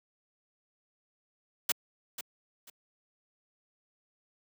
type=noise with echo; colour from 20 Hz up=white; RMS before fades=-27 dBFS; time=1.69-1.72 s; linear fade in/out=5 ms; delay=490 ms; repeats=2; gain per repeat=-12 dB; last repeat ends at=2.7 s; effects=high-pass 200 Hz 12 dB/octave